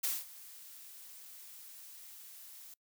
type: noise with ADSR envelope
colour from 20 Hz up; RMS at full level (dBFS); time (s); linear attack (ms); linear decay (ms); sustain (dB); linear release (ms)
blue; -32; 0.03-2.74; 12; 200; -20; 4
effects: noise-tail reverb RT60 0.1 s tail -25 dB re dry